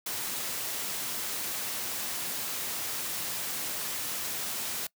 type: noise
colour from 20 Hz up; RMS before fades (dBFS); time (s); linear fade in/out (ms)
white; -34; 0.06-4.87; 5
effects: noise-tail reverb RT60 0.1 s tail -23 dB re dry + high-pass 100 Hz 12 dB/octave